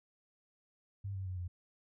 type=tone with pitch steps; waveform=sine; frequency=99 / 95.46 / 92.05 / 88.76 Hz; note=G2 / G2 / F#2 / F2; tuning=+18 / -45 / -8 / +29 cents; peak=-37 dBFS; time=1.04-1.48 s; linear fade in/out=10 ms; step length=110 ms; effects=none